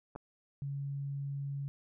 clicks, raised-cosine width 1 ms, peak -37 / -29 dBFS, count 2, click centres 0.153 / 0.16 s
sine tone, 140 Hz, C#3, 18 cents sharp, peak -35 dBFS, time 0.62-1.68 s, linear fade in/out 0 ms
effects none

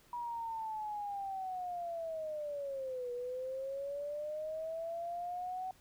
sine linear two-way sweep, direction down then up, 967 to 483.3 to 753 Hz, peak -37 dBFS, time 0.13-5.71 s, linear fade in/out 2 ms, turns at 3.12 s, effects pink hiss -65 dBFS RMS until 5.8 s

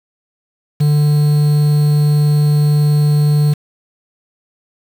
triangle tone with quantisation, 148.2 Hz, D3, 16 cents sharp, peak -7 dBFS, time 0.8-3.54 s, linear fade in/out 10 ms, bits 5, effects none

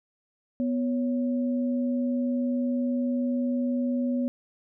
sine tone pair together, 246.9 / 554.3 Hz, B3 / C#5, 0 / 0 cents, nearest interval octave + major second, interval 1400 cents, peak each -24 / -34 dBFS, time 0.6-4.28 s, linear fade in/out 0 ms, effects none

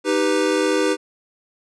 square chord, Eb augmented, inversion none, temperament equal, 311.1 / 392 / 493.9 Hz, Eb4 / G4 / B4, 0 / 0 / 0 cents, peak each -22 dBFS, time 0.04-0.97 s, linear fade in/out 50 ms, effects resampled to 22050 Hz

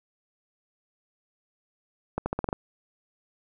accelerating click train, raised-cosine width 1 ms, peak -13 dBFS, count 7, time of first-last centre 2.18-2.529 s, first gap 80 ms, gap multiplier 0.87, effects none

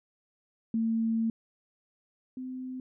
sine tone pair in turn, 225.7 / 256.6 Hz, A3 / C4, +44 / -34 cents, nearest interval major second, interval 222 cents, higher second, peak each -25 / -35 dBFS, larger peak first, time 0.74-1.3 / 2.37-2.8 s, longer first, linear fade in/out 2 ms, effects none

